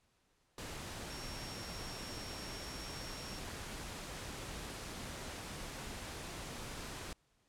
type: tone in noise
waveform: sine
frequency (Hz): 5520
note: F8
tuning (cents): -21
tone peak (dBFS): -50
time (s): 1.1-3.39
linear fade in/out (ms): 2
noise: pink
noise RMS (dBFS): -45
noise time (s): 0.58-7.13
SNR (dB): -8
effects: pink hiss -75 dBFS RMS until 7.48 s + low-pass 10000 Hz 12 dB/octave

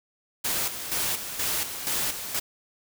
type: noise with tremolo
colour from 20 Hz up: white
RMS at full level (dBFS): -27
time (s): 0.44-2.4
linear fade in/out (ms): 10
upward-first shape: square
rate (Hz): 2.1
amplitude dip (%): 60
effects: none

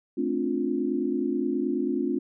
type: chord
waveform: sine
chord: D minor seventh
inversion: second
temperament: just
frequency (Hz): 220.2 / 264.3 / 293.7 / 352.4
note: A3 / C4 / D4 / F4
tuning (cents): +2 / +18 / 0 / +16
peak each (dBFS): -32 / -28 / -30 / -29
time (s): 0.17-2.19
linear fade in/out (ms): 10
effects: none

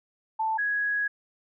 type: tone pair in turn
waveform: sine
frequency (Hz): 882 / 1665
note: A5 / G#6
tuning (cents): +4 / +4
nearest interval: major seventh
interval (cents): 1100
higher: second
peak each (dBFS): -24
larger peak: neither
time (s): 0.39-0.58 / 0.58-1.08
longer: second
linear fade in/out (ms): 10
effects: none

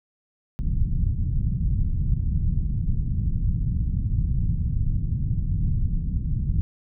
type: low-pass noise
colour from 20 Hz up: pink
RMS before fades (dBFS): -23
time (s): 0.59-6.61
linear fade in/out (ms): 0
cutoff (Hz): 160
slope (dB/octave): 24
effects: none

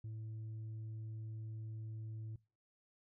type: tone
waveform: sine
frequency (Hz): 110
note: A2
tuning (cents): 0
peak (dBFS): -40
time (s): 0.04-2.36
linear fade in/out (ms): 5
effects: noise-tail reverb RT60 0.3 s tail -23 dB re dry + tanh soft clip ceiling -42 dBFS

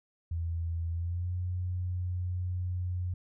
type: tone with pitch glide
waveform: sine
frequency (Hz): 83.6 to 90.12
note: E2 to F#2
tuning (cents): +25 to -45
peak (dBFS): -30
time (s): 0.31-3.14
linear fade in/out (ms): 5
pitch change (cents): +130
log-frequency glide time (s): 0.91-1.33
effects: none

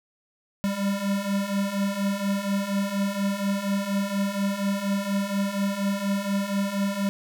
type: beating tone pair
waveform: square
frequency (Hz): 196 / 200.2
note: G3 / G3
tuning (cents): 0 / +37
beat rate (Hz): 4.2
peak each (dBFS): -30 / -26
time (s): 0.64-7.09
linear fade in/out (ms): 0
effects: none

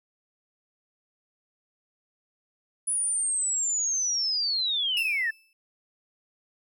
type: linear sweep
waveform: sine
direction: down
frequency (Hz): 9956 to 1721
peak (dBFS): -24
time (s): 2.87-5.31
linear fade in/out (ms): 10
type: tone with exponential decay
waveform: 35% pulse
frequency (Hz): 2637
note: E7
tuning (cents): 0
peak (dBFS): -25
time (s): 4.97-5.53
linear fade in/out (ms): 1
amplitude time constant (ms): 120
effects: none

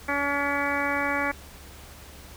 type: harmonic tone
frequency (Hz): 283.9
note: C#4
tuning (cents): +41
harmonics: 1 / 2 / 3 / 4 / 5 / 6 / 7 / 8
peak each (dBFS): -32 / -32 / -32 / -32 / -32 / -32 / -32 / -32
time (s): 0.08-1.32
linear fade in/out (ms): 10
effects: added 71 Hz sine -47 dBFS peak until 2.36 s + pink hiss -47 dBFS RMS until 2.36 s

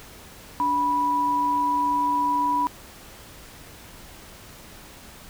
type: tone pair together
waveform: sine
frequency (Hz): 290.2 / 981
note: D4 / B5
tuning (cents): -21 / -12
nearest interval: octave + major sixth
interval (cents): 2109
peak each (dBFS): -30 / -20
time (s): 0.6-2.67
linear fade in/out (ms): 0
effects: pink hiss -45 dBFS RMS until 5.29 s

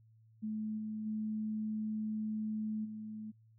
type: tone with level steps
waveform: sine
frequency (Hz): 215.9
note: A3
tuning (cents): -33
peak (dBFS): -35 / -37 / -34 / -41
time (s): 0.42-3.32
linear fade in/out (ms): 20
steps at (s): 0.77 / 1.05 / 2.84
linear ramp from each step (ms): 20
effects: noise-tail reverb RT60 0.1 s tail -22 dB re dry + added 111 Hz sine -61 dBFS peak until 3.58 s

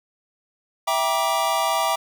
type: chord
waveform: square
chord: E half-diminished seventh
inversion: none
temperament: equal with one note detuned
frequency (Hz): 659.3 / 784 / 953.6 / 1174.7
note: E5 / G5 / Bb5 / D6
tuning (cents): 0 / 0 / +39 / 0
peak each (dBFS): -26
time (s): 0.87-1.96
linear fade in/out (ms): 10
effects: none

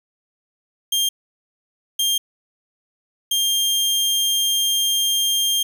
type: tone bursts at uneven times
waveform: sawtooth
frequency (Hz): 3200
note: G7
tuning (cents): +35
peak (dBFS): -14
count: 3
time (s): 0.92-1.09 / 1.99-2.18 / 3.31-5.63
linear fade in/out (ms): 5
effects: none

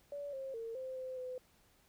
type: tone with pitch steps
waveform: sine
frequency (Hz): 573 / 535 / 455.6 / 520 / 516 / 507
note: D5 / C5 / A#4 / C5 / C5 / B4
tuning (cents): -43 / +38 / -40 / -11 / -24 / +45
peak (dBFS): -40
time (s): 0.12-1.38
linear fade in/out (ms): 2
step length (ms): 210
effects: pink hiss -69 dBFS RMS until 1.88 s

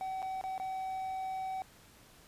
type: tone with dropouts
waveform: triangle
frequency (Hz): 759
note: F#5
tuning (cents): +44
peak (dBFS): -33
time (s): 0.01-1.62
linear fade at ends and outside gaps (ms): 0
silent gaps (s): 0.22-0.227 / 0.412-0.439 / 0.579-0.599
effects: pink hiss -59 dBFS RMS until 2.27 s + resampled to 32000 Hz

